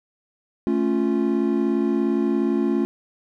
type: chord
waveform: triangle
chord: A augmented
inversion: none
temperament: equal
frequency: 220 / 277.2 / 349.2 Hz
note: A3 / C#4 / E#4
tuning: 0 / 0 / 0 cents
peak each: -21 dBFS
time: 0.67-2.85 s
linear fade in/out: 0 ms
effects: none